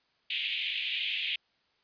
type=band-pass noise; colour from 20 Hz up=white; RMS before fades=-33 dBFS; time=0.3-1.36 s; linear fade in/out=5 ms; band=2300 to 3400 Hz; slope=48 dB/octave; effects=white hiss -71 dBFS RMS until 1.83 s + resampled to 11025 Hz